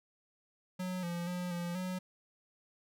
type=tone with pitch steps; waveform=square; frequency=183.4 / 172.5 / 178.9 / 173.5 / 183.9 Hz; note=F#3 / F3 / F3 / F3 / F#3; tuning=-15 / -21 / +42 / -11 / -10 cents; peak=-36 dBFS; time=0.79-1.99 s; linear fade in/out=10 ms; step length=240 ms; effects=none